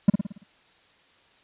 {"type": "tone with echo", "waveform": "triangle", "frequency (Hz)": 200, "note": "G3", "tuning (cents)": 35, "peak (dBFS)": -8, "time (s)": [0.08, 0.1], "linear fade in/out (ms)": 5, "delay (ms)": 56, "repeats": 6, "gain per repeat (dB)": -6, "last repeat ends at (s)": 0.436, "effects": ["white hiss -59 dBFS RMS until 1.43 s", "resampled to 8000 Hz"]}